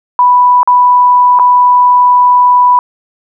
sine tone with dropouts, 987.8 Hz, B5, in tune, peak -3 dBFS, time 0.19-2.79 s, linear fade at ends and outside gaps 1 ms, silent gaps 0.631-0.675 / 1.389-1.396 s, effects none

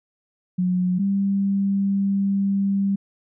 sine tone pair in turn, 181.5 / 197.31 Hz, F#3 / G3, -33 / +12 cents, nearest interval minor second, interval 145 cents, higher second, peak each -18 dBFS, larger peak neither, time 0.58-0.99 / 0.99-2.96 s, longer second, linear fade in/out 10 ms, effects none

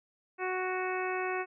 harmonic tone, 370 Hz, F#4, in tune, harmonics 1 / 2 / 3 / 4 / 5 / 6 / 7, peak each -34 / -37 / -39 / -40 / -41 / -42 / -42 dBFS, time 0.38-1.46 s, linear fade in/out 50 ms, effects none

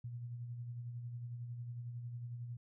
sine tone with tremolo, 120 Hz, B2, 49 cents flat, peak -40 dBFS, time 0.04-2.57 s, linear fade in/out 5 ms, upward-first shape sine, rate 11 Hz, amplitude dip 40%, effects none

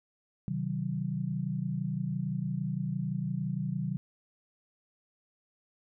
sine chord, C diminished, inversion none, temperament just, 130.81 / 156.98 / 188.37 Hz, C3 / Eb3 / Gb3, 0 / +16 / +31 cents, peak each -35 / -34 / -34 dBFS, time 0.48-3.97 s, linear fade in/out 0 ms, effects none

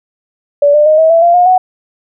sine tone with pitch steps, 576 / 597 / 618.8 / 641.3 / 664.7 / 689 / 714.1 / 740.1 Hz, D5 / D5 / D#5 / E5 / E5 / F5 / F5 / F#5, -34 / +28 / -10 / -48 / +14 / -24 / +38 / 0 cents, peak -4 dBFS, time 0.62-1.58 s, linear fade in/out 5 ms, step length 120 ms, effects none

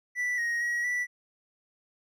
triangle tone with pitch steps, 1970 / 1879 / 1908 / 1963 Hz, B6 / A#6 / A#6 / B6, -5 / +13 / +40 / -11 cents, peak -25 dBFS, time 0.15-1.07 s, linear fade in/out 50 ms, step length 230 ms, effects none

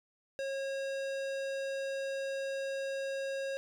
sine tone with hard clipping, 544 Hz, C#5, 33 cents flat, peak -36 dBFS, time 0.39-3.57 s, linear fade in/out 0 ms, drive 18 dB, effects none

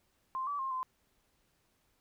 sine tone with pitch steps, 1048 / 1151 / 1064 / 1032 Hz, C6 / D6 / C6 / C6, +2 / -35 / +29 / -24 cents, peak -33 dBFS, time 0.35-0.83 s, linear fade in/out 0 ms, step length 120 ms, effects pink hiss -74 dBFS RMS until 2 s

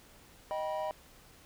triangle chord, Eb augmented, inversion none, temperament just, 622.3 / 777.8 / 972.3 Hz, Eb5 / G5 / B5, 0 / -14 / -27 cents, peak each -33 / -37 / -37 dBFS, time 0.51-0.91 s, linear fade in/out 0 ms, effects pink hiss -58 dBFS RMS until 1.45 s

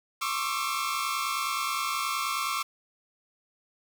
sawtooth tone cluster, 1074 / 1124 / 1193 / 1336 Hz, C6 / C#6 / D6 / E6, +45 / +24 / +27 / +23 cents, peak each -30 dBFS, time 0.21-2.63 s, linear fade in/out 10 ms, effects 8-bit

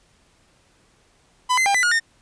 45% pulse tone with pitch steps, 1002 / 2063 / 799 / 1999 / 1437 / 1828 Hz, B5 / C7 / G5 / B6 / F6 / A#6, +25 / -25 / +33 / +20 / +49 / -34 cents, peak -16 dBFS, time 1.49-2 s, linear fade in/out 20 ms, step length 85 ms, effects pink hiss -59 dBFS RMS until 2.21 s + resampled to 22050 Hz

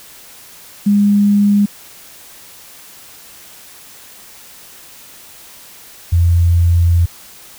sine tone pair in turn, 203.9 / 85.73 Hz, G#3 / F2, -32 / -32 cents, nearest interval octave + minor third, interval 1500 cents, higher first, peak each -8 dBFS, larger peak neither, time 0.86-1.66 / 6.12-7.06 s, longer second, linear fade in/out 10 ms, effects white hiss -39 dBFS RMS until 7.58 s

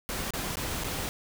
pink noise with dropouts, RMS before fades -33 dBFS, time 0.09-1.09 s, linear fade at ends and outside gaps 0 ms, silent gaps 0.306-0.336 / 0.556-0.57 / 0.837-0.844 s, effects none

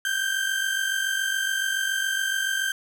35% pulse tone pair together, 1544.9 / 1592 Hz, G6 / G6, -26 / +26 cents, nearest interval minor second, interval 52 cents, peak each -25 dBFS, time 0.05-2.72 s, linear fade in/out 2 ms, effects none

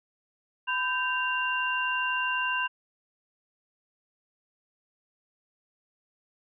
sine tone cluster, 1004 / 1562 / 2776 Hz, B5 / G6 / F7, +28 / -7 / -11 cents, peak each -30 dBFS, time 0.67-2.68 s, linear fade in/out 20 ms, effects none

